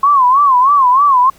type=tone with vibrato; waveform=sine; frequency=1071 Hz; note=C6; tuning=40 cents sharp; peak=-6 dBFS; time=0.03-1.3 s; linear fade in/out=5 ms; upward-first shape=sine; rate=3.2 Hz; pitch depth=150 cents each way; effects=pink hiss -46 dBFS RMS until 1.38 s